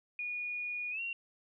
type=tone with pitch glide; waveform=sine; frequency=2449 to 2749 Hz; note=D#7 to F7; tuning=-28 to -28 cents; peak=-35 dBFS; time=0.19-1.13 s; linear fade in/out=2 ms; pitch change=+200 cents; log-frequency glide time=0.91-1.01 s; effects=none